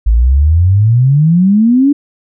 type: exponential sweep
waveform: sine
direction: up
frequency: 52.3 to 293.7 Hz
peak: -5 dBFS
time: 0.06-1.93 s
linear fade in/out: 10 ms
effects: none